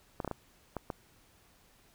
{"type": "clicks", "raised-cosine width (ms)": 1, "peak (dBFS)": -21, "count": 6, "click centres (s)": [0.202, 0.247, 0.277, 0.313, 0.767, 0.902], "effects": ["pink hiss -64 dBFS RMS until 1.94 s"]}